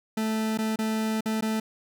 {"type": "tone with dropouts", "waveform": "40% pulse", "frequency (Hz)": 219.4, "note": "A3", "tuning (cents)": -5, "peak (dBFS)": -24, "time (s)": [0.17, 1.6], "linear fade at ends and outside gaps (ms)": 5, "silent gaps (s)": [[0.576, 0.586], [0.76, 0.788], [1.208, 1.257], [1.41, 1.423]], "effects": []}